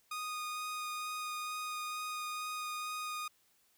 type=tone with vibrato; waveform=sawtooth; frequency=1236 Hz; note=D#6; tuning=12 cents flat; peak=-34 dBFS; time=0.11-3.28 s; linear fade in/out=5 ms; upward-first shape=sine; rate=2.2 Hz; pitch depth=8 cents each way; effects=white hiss -71 dBFS RMS until 3.77 s